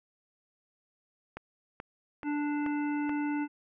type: click train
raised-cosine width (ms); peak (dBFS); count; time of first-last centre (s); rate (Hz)
0.5; -24; 5; 1.37-3.094; 2.32
type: harmonic tone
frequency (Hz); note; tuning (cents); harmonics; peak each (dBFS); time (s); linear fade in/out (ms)
293.7; D4; 0; 1 / 3 / 5 / 7 / 9; -29 / -39 / -43 / -46 / -48; 2.23-3.48; 50
effects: none